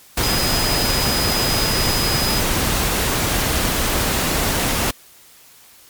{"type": "tone in noise", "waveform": "sine", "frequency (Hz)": 4993, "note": "D#8", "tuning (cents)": 5, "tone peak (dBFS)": -22, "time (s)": [0.23, 2.4], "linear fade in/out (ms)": 5, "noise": "pink", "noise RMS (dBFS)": -19, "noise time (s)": [0.17, 4.91], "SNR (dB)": -6, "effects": ["white hiss -47 dBFS RMS until 5.89 s", "MP3 96 kbps"]}